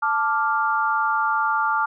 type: chord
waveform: sine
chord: D minor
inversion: second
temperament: equal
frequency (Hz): 880 / 1174.7 / 1396.9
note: A5 / D6 / F6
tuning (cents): 0 / 0 / 0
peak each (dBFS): -23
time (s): 0.02-1.86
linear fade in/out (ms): 10
effects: none